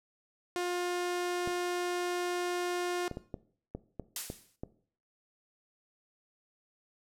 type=tone; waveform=sawtooth; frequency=354.9 Hz; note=F4; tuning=28 cents sharp; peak=-27 dBFS; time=0.56-3.08 s; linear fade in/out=0 ms
type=clicks; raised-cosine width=2 ms; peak=-24 dBFS; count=8; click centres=1.475 / 3.113 / 3.171 / 3.342 / 3.75 / 3.997 / 4.301 / 4.635 s
type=noise with exponential decay; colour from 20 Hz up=blue; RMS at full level=-30 dBFS; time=4.16-4.56 s; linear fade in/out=2 ms; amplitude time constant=86 ms
effects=noise-tail reverb RT60 0.5 s tail -17 dB re dry + low-pass 11000 Hz 12 dB/octave